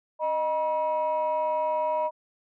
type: tone pair together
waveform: sine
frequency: 619.4 / 962 Hz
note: D#5 / B5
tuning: -8 / -46 cents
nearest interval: minor sixth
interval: 762 cents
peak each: -25 dBFS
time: 0.19-2.11 s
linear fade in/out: 50 ms
effects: tanh soft clip ceiling -19 dBFS